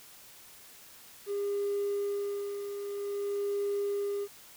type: tone with tremolo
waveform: triangle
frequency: 404.2 Hz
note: G#4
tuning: 47 cents flat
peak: -25 dBFS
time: 1.26-4.28 s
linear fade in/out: 50 ms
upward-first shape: sine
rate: 0.51 Hz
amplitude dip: 60%
effects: tanh soft clip ceiling -25 dBFS + white hiss -53 dBFS RMS until 4.56 s